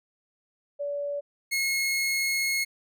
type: tone pair in turn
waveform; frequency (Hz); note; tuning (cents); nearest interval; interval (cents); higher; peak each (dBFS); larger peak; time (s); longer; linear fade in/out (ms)
sine / sawtooth; 574 / 2167; D5 / C#7; -40 / -40; octave + major seventh; 2300; second; -28 / -21; second; 0.79-1.21 / 1.51-2.65; second; 20
effects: none